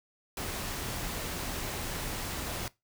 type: noise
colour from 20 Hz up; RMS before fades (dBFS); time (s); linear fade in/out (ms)
pink; -36; 0.37-2.68; 2
effects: noise-tail reverb RT60 0.2 s tail -20 dB re dry